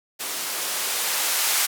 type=noise with band-pass filter sweep; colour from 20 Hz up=violet; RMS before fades=-25 dBFS; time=0.19-1.67 s; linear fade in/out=20 ms; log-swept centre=240 to 760 Hz; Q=0.72; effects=none